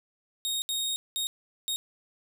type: tone bursts at uneven times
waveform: sawtooth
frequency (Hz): 3729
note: A#7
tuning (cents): 0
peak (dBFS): -25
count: 4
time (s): 0.45-0.62 / 0.69-0.96 / 1.16-1.27 / 1.68-1.76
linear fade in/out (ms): 0
effects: none